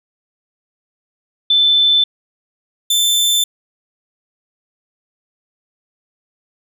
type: tone pair in turn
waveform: sine / sawtooth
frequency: 3526 / 3541 Hz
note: A7 / A7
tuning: +3 / +10 cents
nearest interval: unison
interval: 7 cents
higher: second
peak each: -9 dBFS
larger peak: neither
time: 1.5-2.04 / 2.9-3.44 s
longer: neither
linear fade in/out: 5 ms
effects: none